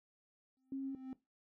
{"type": "tone with exponential growth", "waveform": "triangle", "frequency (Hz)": 261.6, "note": "C4", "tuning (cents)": 0, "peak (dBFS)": -38, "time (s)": [0.57, 1.13], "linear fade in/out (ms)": 1, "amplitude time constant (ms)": 120}
{"type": "tone", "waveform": "sine", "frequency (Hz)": 270.2, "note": "C#4", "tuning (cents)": -44, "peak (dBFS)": -38, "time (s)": [0.72, 0.95], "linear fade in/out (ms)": 2}
{"effects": ["noise-tail reverb RT60 0.2 s tail -17 dB re dry"]}